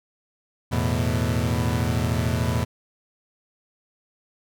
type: chord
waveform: 30% pulse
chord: E suspended fourth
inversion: none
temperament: equal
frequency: 82.41 / 110 / 123.47 Hz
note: E2 / A2 / B2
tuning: 0 / 0 / 0 cents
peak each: -23 dBFS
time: 0.71-2.65 s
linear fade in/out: 20 ms
effects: none